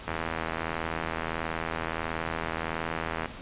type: click train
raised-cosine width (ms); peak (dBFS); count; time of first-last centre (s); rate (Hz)
0.5; -15; 260; 0.08-3.258; 81.5
effects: pink hiss -43 dBFS RMS until 3.41 s + resampled to 8000 Hz